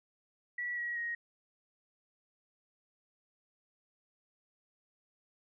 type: tone with pitch steps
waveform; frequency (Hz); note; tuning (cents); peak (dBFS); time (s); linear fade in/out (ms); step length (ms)
sine; 1943 / 1911 / 1880; B6 / A#6 / A#6; -29 / +43 / +14; -34; 0.58-1.15; 5; 190
effects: none